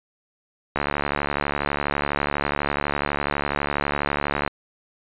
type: click train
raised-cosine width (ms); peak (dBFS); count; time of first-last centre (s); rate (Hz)
0.5; -7; 269; 0.76-4.477; 72.1
effects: resampled to 8000 Hz